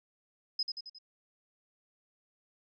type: tone with echo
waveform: sine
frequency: 5060 Hz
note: D#8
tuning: 28 cents sharp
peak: -28 dBFS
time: 0.59-0.63 s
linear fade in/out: 5 ms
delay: 89 ms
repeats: 4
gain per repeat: -5 dB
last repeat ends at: 0.986 s
effects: none